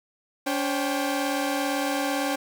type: tone cluster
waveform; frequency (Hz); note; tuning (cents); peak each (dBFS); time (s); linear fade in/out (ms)
sawtooth; 284.4 / 531 / 785; C#4 / C5 / G5; +45 / +25 / +2; -23 / -27 / -26; 0.46-2.36; 10
effects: none